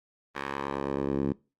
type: tone with band-pass filter sweep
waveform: 10% pulse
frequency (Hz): 69.3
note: C#2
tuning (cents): 0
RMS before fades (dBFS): -31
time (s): 0.35-1.33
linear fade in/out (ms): 5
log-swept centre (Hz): 1600 to 250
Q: 1.1
effects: noise-tail reverb RT60 0.3 s tail -22 dB re dry + Opus 24 kbps